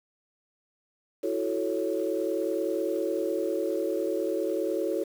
sine chord, F# minor seventh, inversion third, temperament equal, 329.6 / 370 / 440 / 554.4 Hz, E4 / F#4 / A4 / C#5, 0 / 0 / 0 / 0 cents, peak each -31 dBFS, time 1.23-5.04 s, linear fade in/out 10 ms, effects tanh soft clip ceiling -15 dBFS + 8-bit

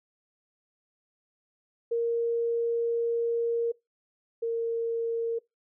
sine tone pair in turn, 466.2 / 460.8 Hz, A#4 / A#4, 0 / -20 cents, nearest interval unison, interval 20 cents, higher first, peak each -24 / -26 dBFS, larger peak first, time 1.91-3.72 / 4.42-5.39 s, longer first, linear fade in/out 10 ms, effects noise-tail reverb RT60 0.2 s tail -23 dB re dry

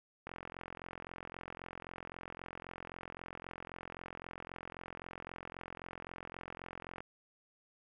click train, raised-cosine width 0.5 ms, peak -29 dBFS, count 296, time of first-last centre 0.27-7.005 s, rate 43.8 Hz, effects none

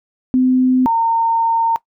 sine tone pair in turn, 255.9 / 914.6 Hz, C4 / A#5, -38 / -33 cents, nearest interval octave + minor seventh, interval 2205 cents, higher second, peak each -10 / -12 dBFS, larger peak first, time 0.34-0.86 / 0.86-1.76 s, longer second, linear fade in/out 0 ms, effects noise-tail reverb RT60 0.1 s tail -19 dB re dry

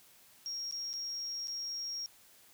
sine tone with dropouts, 5588 Hz, F8, in tune, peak -35 dBFS, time 0.46-2.06 s, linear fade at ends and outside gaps 0 ms, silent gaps 0.711-0.724 / 0.931-0.937 / 1.473-1.481 s, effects tanh soft clip ceiling -33 dBFS + white hiss -61 dBFS RMS until 2.53 s

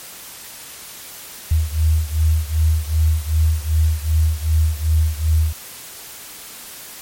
sine beating tone pair, 77.78 / 80.38 Hz, D#2 / E2, 0 / -43 cents, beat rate 2.6 Hz, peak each -16 / -18 dBFS, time 1.51-5.53 s, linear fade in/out 5 ms, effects white hiss -36 dBFS RMS until 7.01 s + MP3 64 kbps

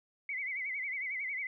sine tone with vibrato, 2139 Hz, C7, 38 cents sharp, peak -34 dBFS, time 0.29-1.47 s, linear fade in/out 2 ms, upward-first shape sine, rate 11 Hz, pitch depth 120 cents each way, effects none

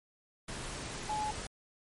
sine tone in noise, 851 Hz, G#5, 42 cents sharp, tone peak -32 dBFS, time 1.09-1.31 s, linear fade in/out 5 ms, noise pink, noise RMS -41 dBFS, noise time 0.48-1.47 s, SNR +6 dB, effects MP3 48 kbps

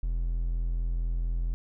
triangle tone, 42.16 Hz, E1, 40 cents sharp, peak -24 dBFS, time 0.03-1.54 s, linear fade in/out 0 ms, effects none

